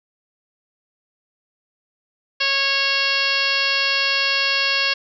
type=harmonic tone; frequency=550 Hz; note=C#5; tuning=14 cents flat; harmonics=1 / 2 / 3 / 4 / 5 / 6 / 7 / 8 / 9 / 10; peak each=-32 / -29 / -25 / -27 / -22 / -26 / -32 / -24 / -28 / -31 dBFS; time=2.4-4.94 s; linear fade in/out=10 ms; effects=none